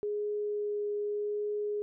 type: tone with vibrato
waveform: sine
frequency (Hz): 415.3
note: G#4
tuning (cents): 0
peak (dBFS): -30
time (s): 0.03-1.82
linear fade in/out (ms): 0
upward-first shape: triangle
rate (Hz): 0.84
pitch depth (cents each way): 8
effects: none